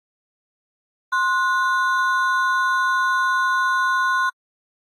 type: ring-modulated tone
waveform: triangle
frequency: 1256 Hz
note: D#6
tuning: 16 cents sharp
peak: -12 dBFS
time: 1.12-4.3 s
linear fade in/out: 10 ms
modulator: 207 Hz
effects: AAC 48 kbps